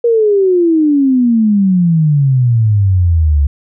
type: exponential sweep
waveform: sine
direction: down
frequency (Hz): 479 to 69.3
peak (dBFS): -7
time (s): 0.04-3.47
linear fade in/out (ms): 5
effects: none